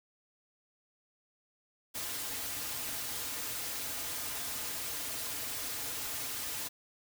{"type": "noise with comb filter", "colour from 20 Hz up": "white", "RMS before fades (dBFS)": -38, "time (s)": [1.94, 6.69], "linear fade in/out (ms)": 20, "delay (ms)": 5.3, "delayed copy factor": -0.65, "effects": []}